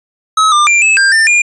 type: tone with pitch steps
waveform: square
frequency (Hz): 1282 / 1197 / 2375 / 2603 / 1594 / 1792 / 2414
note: E6 / D6 / D7 / E7 / G6 / A6 / D7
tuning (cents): -49 / +33 / +19 / -22 / +28 / +31 / +47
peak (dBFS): -7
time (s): 0.37-1.42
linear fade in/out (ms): 5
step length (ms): 150
effects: resampled to 22050 Hz